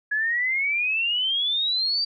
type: exponential sweep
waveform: sine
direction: up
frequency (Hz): 1678 to 4699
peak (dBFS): -21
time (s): 0.11-2.05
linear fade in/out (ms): 10
effects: none